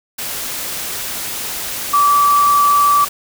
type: tone in noise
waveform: sine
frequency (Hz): 1157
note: D6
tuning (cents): -26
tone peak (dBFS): -9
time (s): 1.93-3.05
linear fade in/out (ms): 10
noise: white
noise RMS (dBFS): -24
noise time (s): 0.18-3.09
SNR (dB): +12
effects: none